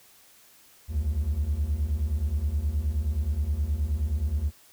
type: beating tone pair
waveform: triangle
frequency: 67.8 / 77.3 Hz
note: C#2 / D#2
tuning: -38 / -11 cents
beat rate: 9.5 Hz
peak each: -26 / -23 dBFS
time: 0.88-4.52 s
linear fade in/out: 50 ms
effects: tanh soft clip ceiling -17 dBFS + white hiss -56 dBFS RMS until 4.72 s